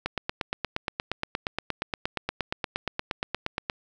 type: click train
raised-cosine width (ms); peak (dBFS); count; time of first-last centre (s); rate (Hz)
0.3; -11; 32; 0.06-3.698; 8.52
effects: none